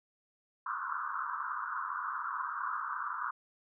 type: band-pass noise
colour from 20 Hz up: pink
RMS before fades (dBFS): -37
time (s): 0.66-3.31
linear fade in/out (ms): 5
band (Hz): 1000 to 1500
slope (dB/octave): 96
effects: none